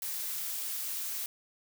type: noise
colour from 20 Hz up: blue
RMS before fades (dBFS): -36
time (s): 0.02-1.26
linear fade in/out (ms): 2
effects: none